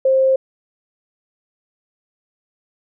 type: tone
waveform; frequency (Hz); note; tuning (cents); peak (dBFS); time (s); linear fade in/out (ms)
sine; 529; C5; +19; -11; 0.05-0.36; 5
effects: none